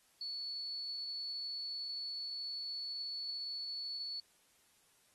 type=tone; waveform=sine; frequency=4429 Hz; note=C#8; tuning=2 cents flat; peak=-39 dBFS; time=0.21-4.2 s; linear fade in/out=2 ms; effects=white hiss -70 dBFS RMS until 5.14 s + AAC 32 kbps